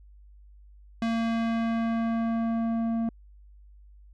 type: tone with low-pass filter sweep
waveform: square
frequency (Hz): 228.5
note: A#3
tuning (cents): -34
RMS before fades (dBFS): -27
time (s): 1.02-3.09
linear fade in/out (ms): 2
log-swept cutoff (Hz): 4300 to 600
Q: 0.71
effects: added 50 Hz sine -49 dBFS peak until 4.13 s